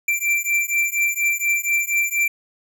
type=beating tone pair; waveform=square; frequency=2349 / 2353.2 Hz; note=D7 / D7; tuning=0 / +3 cents; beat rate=4.2 Hz; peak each=-22 / -22 dBFS; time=0.08-2.28 s; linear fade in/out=5 ms; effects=none